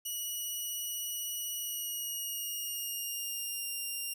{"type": "tone with pitch glide", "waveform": "5% pulse", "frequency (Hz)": [2921, 2794], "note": ["F#7", "F7"], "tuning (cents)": [-23, 0], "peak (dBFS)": -27, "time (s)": [0.05, 4.14], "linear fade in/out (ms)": 10, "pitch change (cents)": -77, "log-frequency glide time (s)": [1.55, 3.66], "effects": []}